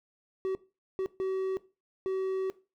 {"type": "tone bursts at uneven times", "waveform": "triangle", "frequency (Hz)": 380, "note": "F#4", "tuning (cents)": 46, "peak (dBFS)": -26, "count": 4, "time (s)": [[0.45, 0.55], [0.99, 1.06], [1.2, 1.57], [2.06, 2.5]], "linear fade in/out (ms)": 0, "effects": ["noise-tail reverb RT60 0.3 s tail -18 dB re dry"]}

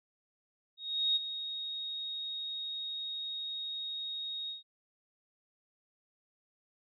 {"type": "tone with ADSR envelope", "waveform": "sine", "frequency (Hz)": 3748, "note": "A#7", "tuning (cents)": 9, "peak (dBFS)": -25, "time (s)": [0.77, 4.63], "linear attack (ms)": 390, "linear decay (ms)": 20, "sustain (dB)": -11, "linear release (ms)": 140, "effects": []}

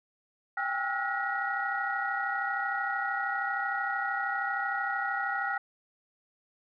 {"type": "tone cluster", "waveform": "sine", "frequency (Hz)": [787, 820, 1317, 1438, 1908], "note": ["G5", "G#5", "E6", "F#6", "A#6"], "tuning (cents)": [7, -22, -2, -50, 40], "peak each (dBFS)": [-34, -39, -37, -32, -35], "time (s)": [0.57, 5.58], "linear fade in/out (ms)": 5, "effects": ["tanh soft clip ceiling -17 dBFS"]}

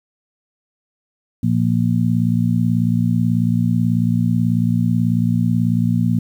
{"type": "harmonic tone", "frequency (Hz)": 58.27, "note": "A#1", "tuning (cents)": 0, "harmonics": [2, 3, 4], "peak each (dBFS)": [-18, -18, -19], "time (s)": [1.43, 6.19], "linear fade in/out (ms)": 5, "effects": ["8-bit"]}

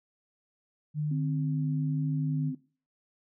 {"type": "tone", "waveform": "sine", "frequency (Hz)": 150.7, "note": "D3", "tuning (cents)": 45, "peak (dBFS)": -27, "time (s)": [0.94, 2.53], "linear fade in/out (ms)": 50}
{"type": "tone with vibrato", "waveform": "sine", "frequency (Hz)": 261.6, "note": "C4", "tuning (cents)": 0, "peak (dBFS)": -33, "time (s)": [1.11, 2.55], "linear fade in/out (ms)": 5, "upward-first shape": "triangle", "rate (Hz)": 1.3, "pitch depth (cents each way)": 21}
{"effects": ["noise-tail reverb RT60 0.4 s tail -19 dB re dry"]}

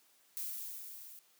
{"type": "noise with level ramp", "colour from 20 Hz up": "violet", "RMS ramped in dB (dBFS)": [-39, -53], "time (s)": [0.37, 1.19], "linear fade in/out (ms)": 0, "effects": ["white hiss -68 dBFS RMS until 1.39 s", "high-pass 200 Hz 12 dB/octave"]}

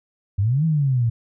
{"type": "exponential two-way sweep", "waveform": "sine", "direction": "up then down", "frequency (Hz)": [92.5, 164.81, 112.2], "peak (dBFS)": -16, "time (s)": [0.38, 1.1], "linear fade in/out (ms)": 10, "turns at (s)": 0.65, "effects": []}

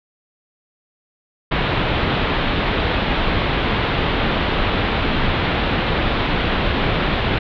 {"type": "low-pass noise", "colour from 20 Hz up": "pink", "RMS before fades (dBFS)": -19, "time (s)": [1.51, 7.39], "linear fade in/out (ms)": 10, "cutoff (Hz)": 3800, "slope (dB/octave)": 48, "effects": []}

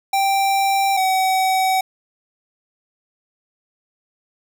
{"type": "tone pair in turn", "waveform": "square", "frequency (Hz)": [784, 756.8], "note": ["G5", "F#5"], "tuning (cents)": [0, 39], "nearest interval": "minor second", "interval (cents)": 61, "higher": "first", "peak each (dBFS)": -16, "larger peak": "neither", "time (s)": [[0.13, 0.97], [0.97, 1.81]], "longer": "neither", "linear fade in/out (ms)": 5, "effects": []}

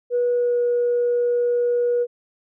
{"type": "tone with pitch glide", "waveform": "sine", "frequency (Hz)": [486.3, 482.7], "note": ["B4", "B4"], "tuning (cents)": [-27, -40], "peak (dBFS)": -16, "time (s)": [0.1, 2.07], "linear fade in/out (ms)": 50, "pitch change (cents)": -13, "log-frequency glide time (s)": [0.32, 0.61], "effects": ["tanh soft clip ceiling -13 dBFS"]}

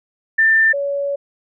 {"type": "tone pair in turn", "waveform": "sine", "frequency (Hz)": [1786, 563.8], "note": ["A6", "C#5"], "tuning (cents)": [25, 29], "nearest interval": "octave + minor sixth", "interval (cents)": 1996, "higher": "first", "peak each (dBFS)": [-10, -18], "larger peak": "first", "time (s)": [[0.38, 0.73], [0.73, 1.16]], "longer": "second", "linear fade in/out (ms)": 10, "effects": []}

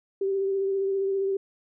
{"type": "tone with vibrato", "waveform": "sine", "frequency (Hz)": 390, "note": "G4", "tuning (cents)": -9, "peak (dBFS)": -23, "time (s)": [0.21, 1.37], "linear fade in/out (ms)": 5, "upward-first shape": "triangle", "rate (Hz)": 15, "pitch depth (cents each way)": 26, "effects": []}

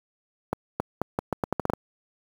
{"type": "accelerating click train", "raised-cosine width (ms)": 1, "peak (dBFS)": -10, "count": 11, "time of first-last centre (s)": [0.53, 1.735], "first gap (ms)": 270, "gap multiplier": 0.8, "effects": ["high-pass 80 Hz 12 dB/octave", "7-bit"]}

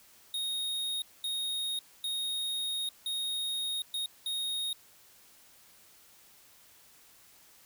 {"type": "tone bursts at uneven times", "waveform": "square", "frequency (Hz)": 3729, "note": "A#7", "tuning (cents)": 0, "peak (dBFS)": -32, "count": 6, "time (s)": [[0.34, 1.02], [1.24, 1.79], [2.04, 2.89], [3.06, 3.82], [3.94, 4.06], [4.26, 4.73]], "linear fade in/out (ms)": 2, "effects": ["white hiss -59 dBFS RMS until 7.65 s"]}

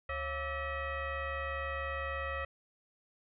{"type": "tone with frequency modulation", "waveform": "sine", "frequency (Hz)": 689, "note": "F5", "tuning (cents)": -24, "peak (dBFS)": -34, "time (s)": [0.09, 2.45], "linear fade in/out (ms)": 5, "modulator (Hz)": 617, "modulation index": 2.7, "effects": []}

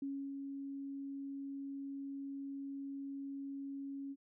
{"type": "tone with ADSR envelope", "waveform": "sine", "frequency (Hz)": 276.4, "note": "C#4", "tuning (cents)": -5, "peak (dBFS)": -37, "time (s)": [0.02, 4.16], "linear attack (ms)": 4, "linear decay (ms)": 300, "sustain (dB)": -4, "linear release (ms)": 46, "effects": []}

